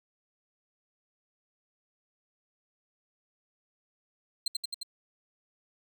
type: tone with echo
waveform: 35% pulse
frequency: 4145 Hz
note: C8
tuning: 17 cents flat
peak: -25 dBFS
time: 4.46-4.48 s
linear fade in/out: 5 ms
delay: 88 ms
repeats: 4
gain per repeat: -2 dB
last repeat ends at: 4.832 s
effects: none